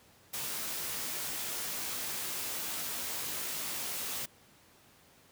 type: noise with comb filter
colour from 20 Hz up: white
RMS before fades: -37 dBFS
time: 0.33-4.26 s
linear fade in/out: 10 ms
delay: 18 ms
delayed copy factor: -0.5
effects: pink hiss -61 dBFS RMS until 5.31 s + high-pass 80 Hz 12 dB/octave